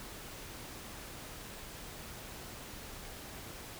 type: silence
effects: pink hiss -47 dBFS RMS until 3.79 s